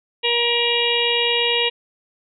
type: harmonic tone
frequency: 474.4 Hz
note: A#4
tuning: 30 cents sharp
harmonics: 1 / 2 / 4 / 5 / 6 / 7 / 8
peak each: -23 / -28 / -29 / -25 / -20 / -27 / -26 dBFS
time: 0.23-1.7 s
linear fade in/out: 20 ms
effects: none